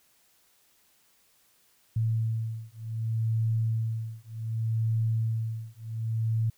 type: beating tone pair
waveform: sine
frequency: 112 / 112.66 Hz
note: A2 / A2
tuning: +31 / +41 cents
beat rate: 0.66 Hz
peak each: -29 dBFS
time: 1.96-6.5 s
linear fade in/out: 5 ms
effects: white hiss -65 dBFS RMS until 6.57 s